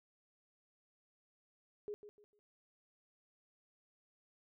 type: tone with echo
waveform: sine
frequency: 414.9 Hz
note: G#4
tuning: 2 cents flat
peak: -40 dBFS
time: 1.88-1.94 s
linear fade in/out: 0 ms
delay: 150 ms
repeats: 3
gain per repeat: -11 dB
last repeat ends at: 2.39 s
effects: none